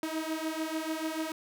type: beating tone pair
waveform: sawtooth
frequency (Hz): 314.3 / 321.1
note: D#4 / E4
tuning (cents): +18 / -45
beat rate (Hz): 6.8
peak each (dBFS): -31 / -31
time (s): 0.03-1.32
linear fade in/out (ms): 2
effects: none